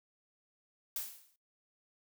blue noise with exponential decay, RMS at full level -35 dBFS, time 0.96-1.36 s, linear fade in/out 2 ms, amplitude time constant 85 ms, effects noise-tail reverb RT60 0.2 s tail -22 dB re dry

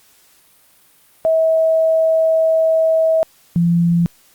sine tone pair in turn, 645 / 170.84 Hz, E5 / F3, -38 / -38 cents, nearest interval octave + major seventh, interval 2300 cents, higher first, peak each -11 dBFS, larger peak neither, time 1.25-3.23 / 3.56-4.06 s, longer first, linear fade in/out 0 ms, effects white hiss -52 dBFS RMS until 4.34 s + Opus 48 kbps

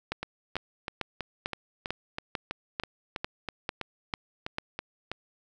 two click trains, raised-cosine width 0.3 ms, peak -14 / -17 dBFS, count 11 / 16, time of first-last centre 0.12-4.584 / 0.23-5.116 s, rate 2.24 / 3.07 Hz, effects none

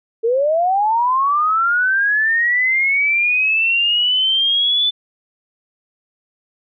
sine linear sweep, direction up, 440 to 3511 Hz, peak -13 dBFS, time 0.23-4.91 s, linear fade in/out 20 ms, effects none

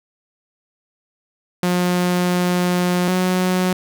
sawtooth tone pair in turn, 178.7 / 183.41 Hz, F3 / F#3, +40 / -15 cents, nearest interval unison, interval 45 cents, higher second, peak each -12 dBFS, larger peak neither, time 1.63-3.08 / 3.08-3.73 s, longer first, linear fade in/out 2 ms, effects none

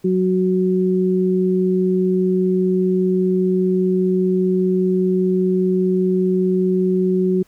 sine tone pair together, 185 / 370 Hz, F#3 / F#4, 0 / 0 cents, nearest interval octave, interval 1200 cents, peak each -17 dBFS, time 0.04-7.43 s, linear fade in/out 10 ms, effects pink hiss -57 dBFS RMS until 7.47 s

